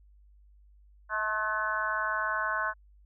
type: harmonic tone with a mistuned harmonic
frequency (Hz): 214.6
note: A3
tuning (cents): -43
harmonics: 3 / 4 / 5 / 6 / 7 / 8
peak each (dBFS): -38 / -40 / -32 / -39 / -31 / -38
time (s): 1.09-2.74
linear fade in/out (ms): 50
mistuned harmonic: 4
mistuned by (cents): +35
effects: added 50 Hz sine -55 dBFS peak until 3.05 s